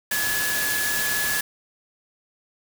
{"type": "tone in noise", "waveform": "sine", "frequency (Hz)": 1700, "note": "G#6", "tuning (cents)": 40, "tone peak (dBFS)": -25, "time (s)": [0.11, 1.41], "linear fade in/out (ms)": 5, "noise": "white", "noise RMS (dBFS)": -26, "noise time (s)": [0.11, 1.41], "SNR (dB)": -2, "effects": []}